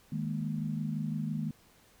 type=chord; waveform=sine; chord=D# suspended fourth; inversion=none; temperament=just; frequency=155.56 / 207.4 / 233.3 Hz; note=D#3 / G#3 / A#3; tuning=0 / -2 / +2 cents; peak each=-34 / -36 / -37 dBFS; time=0.12-1.51 s; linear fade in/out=5 ms; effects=pink hiss -62 dBFS RMS until 2 s